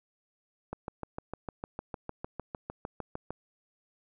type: click train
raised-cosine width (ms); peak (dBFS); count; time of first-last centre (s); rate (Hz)
1; -22; 18; 0.73-3.306; 6.6
effects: none